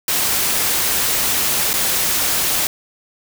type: noise with dropouts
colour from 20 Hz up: white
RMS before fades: -18 dBFS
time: 0.08-2.67 s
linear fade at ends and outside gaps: 1 ms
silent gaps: 1.731-1.738 s
effects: none